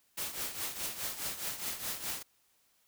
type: noise with tremolo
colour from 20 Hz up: white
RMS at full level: -35 dBFS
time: 0.17-2.23 s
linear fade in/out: 10 ms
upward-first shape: triangle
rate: 4.8 Hz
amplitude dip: 75%
effects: white hiss -71 dBFS RMS until 2.87 s